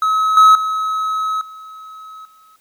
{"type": "tone with level steps", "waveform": "triangle", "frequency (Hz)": 1283, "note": "E6", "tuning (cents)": -47, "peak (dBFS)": [-11, -3, -15, -31, -44], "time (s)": [0.02, 2.56], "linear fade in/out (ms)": 2, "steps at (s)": [0.37, 0.55, 1.41, 2.25], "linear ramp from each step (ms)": 2, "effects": ["white hiss -59 dBFS RMS until 2.6 s"]}